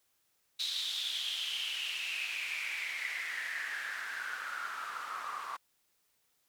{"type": "noise with band-pass filter sweep", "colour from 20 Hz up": "white", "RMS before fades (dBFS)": -38, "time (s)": [0.59, 5.57], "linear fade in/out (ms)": 10, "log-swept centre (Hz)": [3900, 1100], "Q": 7.3, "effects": ["white hiss -75 dBFS RMS until 6.48 s"]}